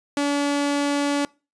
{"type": "tone", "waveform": "sawtooth", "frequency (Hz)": 286.2, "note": "D4", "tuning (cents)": -45, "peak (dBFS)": -16, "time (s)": [0.17, 1.25], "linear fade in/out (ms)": 2, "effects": ["noise-tail reverb RT60 0.3 s tail -24 dB re dry", "resampled to 22050 Hz"]}